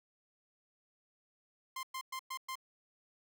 sawtooth tone bursts, 1048 Hz, C6, 2 cents sharp, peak -35 dBFS, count 5, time 1.76-2.555 s, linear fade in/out 5 ms, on 71 ms, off 110 ms, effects none

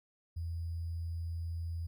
sine tone with sample-and-hold, 83.6 Hz, E2, 25 cents sharp, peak -35 dBFS, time 0.36-1.87 s, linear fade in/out 10 ms, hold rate 4900 Hz, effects none

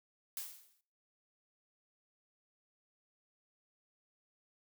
blue noise with exponential decay, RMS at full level -39 dBFS, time 0.37-0.81 s, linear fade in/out 1 ms, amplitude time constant 94 ms, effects noise-tail reverb RT60 0.5 s tail -20 dB re dry

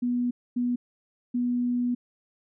sine tone bursts at uneven times, 244.4 Hz, B3, 18 cents flat, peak -23 dBFS, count 3, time 0.02-0.31 / 0.56-0.76 / 1.34-1.95 s, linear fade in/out 10 ms, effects none

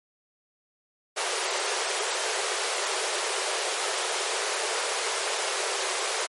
pink high-pass noise, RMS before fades -28 dBFS, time 1.16-6.27 s, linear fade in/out 20 ms, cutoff 370 Hz, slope 96 dB/octave, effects low-pass 11000 Hz 12 dB/octave + MP3 48 kbps

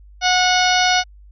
harmonic tone, 731 Hz, F#5, 21 cents flat, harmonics 1 / 2 / 3 / 4 / 5 / 6 / 7 / 8, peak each -17 / -20 / -22 / -23 / -24 / -25 / -25 / -26 dBFS, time 0.21-1.04 s, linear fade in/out 50 ms, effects added 50 Hz sine -41 dBFS peak until 1.31 s

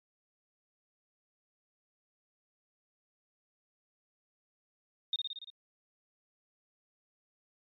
sine tone with echo, 3687 Hz, A#7, 20 cents flat, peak -28 dBFS, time 5.13-5.16 s, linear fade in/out 2 ms, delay 57 ms, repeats 6, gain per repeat -3 dB, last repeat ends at 5.502 s, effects MP3 48 kbps

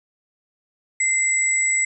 sine tone pair together, 2076 / 7845 Hz, C7 / B8, -14 / -13 cents, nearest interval octave + major seventh, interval 2301 cents, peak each -20 dBFS, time 1-1.85 s, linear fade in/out 5 ms, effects none

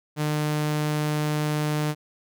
sawtooth tone, 150.9 Hz, D3, 47 cents sharp, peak -19 dBFS, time 0.16-1.95 s, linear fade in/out 50 ms, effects none

